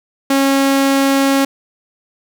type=tone; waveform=sawtooth; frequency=273.5 Hz; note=C#4; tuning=23 cents flat; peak=-7 dBFS; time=0.3-1.45 s; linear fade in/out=5 ms; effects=none